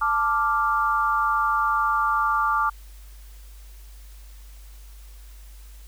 sine chord, D minor, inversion second, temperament equal, 880 / 1174.7 / 1396.9 Hz, A5 / D6 / F6, 0 / 0 / 0 cents, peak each -26 / -21 / -26 dBFS, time 0.01-2.7 s, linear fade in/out 10 ms, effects added 50 Hz sine -41 dBFS peak until 5.87 s + white hiss -54 dBFS RMS until 5.87 s

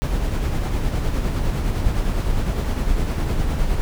brown noise with tremolo, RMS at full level -19 dBFS, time 0.02-3.81 s, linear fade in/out 0 ms, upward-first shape sine, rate 9.8 Hz, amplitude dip 35%, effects none

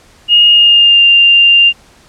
sine tone with pitch glide, 2857 to 2792 Hz, F7 to F7, +39 to -1 cents, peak -3 dBFS, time 0.28-1.73 s, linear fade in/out 50 ms, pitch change -40 cents, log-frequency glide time 0.47-1.04 s, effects pink hiss -44 dBFS RMS until 2.08 s + low-pass 9000 Hz 12 dB/octave

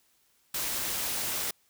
white noise with amplitude modulation, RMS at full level -30 dBFS, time 0.54-1.51 s, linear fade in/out 5 ms, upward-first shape sine, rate 245 Hz, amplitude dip 40%, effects white hiss -68 dBFS RMS until 1.69 s

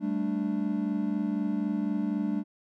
triangle chord, G suspended second, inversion none, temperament equal, 196 / 220 / 293.7 Hz, G3 / A3 / D4, 0 / 0 / 0 cents, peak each -29 dBFS, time 0-2.44 s, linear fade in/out 50 ms, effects none

